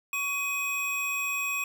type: tone pair together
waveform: square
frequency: 1121 / 2517 Hz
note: C#6 / D#7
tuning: +19 / +19 cents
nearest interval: octave + major second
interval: 1400 cents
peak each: -37 / -29 dBFS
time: 0.13-1.64 s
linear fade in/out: 2 ms
effects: none